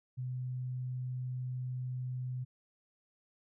sine tone, 126.7 Hz, B2, 45 cents sharp, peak -35 dBFS, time 0.17-2.45 s, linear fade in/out 20 ms, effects none

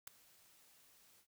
white noise with ADSR envelope, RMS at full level -44 dBFS, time 0.07-1.27 s, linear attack 5 ms, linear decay 5 ms, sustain -23 dB, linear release 84 ms, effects none

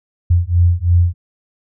sine beating tone pair, 85.7 / 88.7 Hz, F2 / F2, -32 / +27 cents, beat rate 3 Hz, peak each -13 dBFS, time 0.3-1.14 s, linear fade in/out 10 ms, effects none

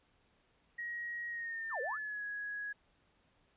sine tone with pitch glide, 1894 to 1668 Hz, A#6 to G#6, +27 to +7 cents, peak -38 dBFS, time 0.78-2.73 s, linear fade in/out 10 ms, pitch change -220 cents, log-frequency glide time 1.29-2.24 s
sine exponential two-way sweep, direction down then up, 1639 to 458.5 to 1639 Hz, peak -37 dBFS, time 1.69-1.99 s, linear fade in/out 50 ms, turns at 1.81 s
effects pink hiss -72 dBFS RMS until 3.56 s + resampled to 8000 Hz

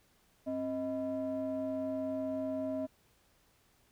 triangle ring-modulated tone, 182 Hz, F#3, 28 cents flat, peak -28 dBFS, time 0.46-2.87 s, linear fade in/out 20 ms, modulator 448 Hz, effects pink hiss -69 dBFS RMS until 3.91 s

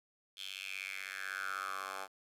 10% pulse tone with high-pass filter sweep, 96.1 Hz, G2, 34 cents flat, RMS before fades -42 dBFS, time 0.36-2.08 s, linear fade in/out 50 ms, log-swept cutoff 3300 to 890 Hz, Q 5.7, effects resampled to 32000 Hz + 10-bit

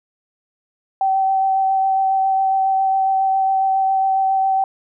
sine tone with vibrato, 770 Hz, G5, 31 cents flat, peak -14 dBFS, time 1.01-4.64 s, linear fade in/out 2 ms, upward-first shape sine, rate 7.3 Hz, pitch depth 12 cents each way, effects none

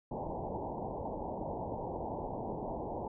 white low-pass noise, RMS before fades -39 dBFS, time 0.11-3.08 s, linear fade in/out 5 ms, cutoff 940 Hz, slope 96 dB/octave, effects none

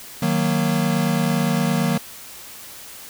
square chord, D# minor, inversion none, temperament equal, 155.56 / 185 / 233.1 Hz, D#3 / F#3 / A#3, 0 / 0 / 0 cents, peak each -23 / -23 / -23 dBFS, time 0.22-1.98 s, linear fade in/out 5 ms, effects white hiss -39 dBFS RMS until 3.09 s

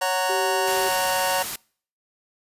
sawtooth chord, F# major, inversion second, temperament just, 555 / 740 / 925 Hz, C#5 / F#5 / A#5, +2 / 0 / -14 cents, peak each -22 dBFS, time 0.01-1.43 s, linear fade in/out 10 ms
sine tone, 384.5 Hz, G4, 33 cents flat, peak -26 dBFS, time 0.29-0.89 s, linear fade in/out 10 ms
white noise, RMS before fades -30 dBFS, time 0.67-1.56 s, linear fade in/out 5 ms
effects noise-tail reverb RT60 0.5 s tail -25 dB re dry + resampled to 32000 Hz

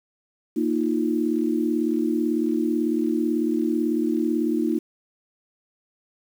sine chord, Bb suspended fourth, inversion none, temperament equal, 233.1 / 311.1 / 349.2 Hz, Bb3 / Eb4 / F4, 0 / 0 / 0 cents, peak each -25 / -23 / -26 dBFS, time 0.56-4.79 s, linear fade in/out 10 ms, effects 8-bit

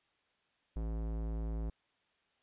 square tone with low-pass filter, 55 Hz, A1, in tune, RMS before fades -37 dBFS, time 0.76-1.7 s, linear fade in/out 5 ms, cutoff 690 Hz, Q 0.61, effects white hiss -75 dBFS RMS until 2.42 s + resampled to 8000 Hz

